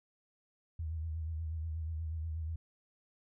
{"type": "tone with vibrato", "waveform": "sine", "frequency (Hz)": 80, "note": "D#2", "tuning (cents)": 49, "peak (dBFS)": -35, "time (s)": [0.79, 2.56], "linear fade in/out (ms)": 5, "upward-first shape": "sine", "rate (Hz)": 8.3, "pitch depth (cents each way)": 59, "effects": []}